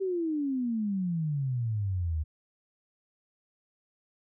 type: exponential sweep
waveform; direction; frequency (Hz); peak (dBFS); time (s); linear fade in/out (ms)
sine; down; 393 to 74.9; -27; 0-2.24; 20
effects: none